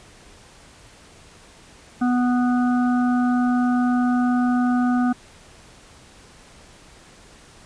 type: harmonic tone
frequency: 246.9 Hz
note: B3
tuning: in tune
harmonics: 1 / 3 / 5 / 6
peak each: -17 / -27 / -31 / -33 dBFS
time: 2.01-5.13 s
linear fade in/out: 10 ms
effects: pink hiss -48 dBFS RMS until 7.65 s + resampled to 22050 Hz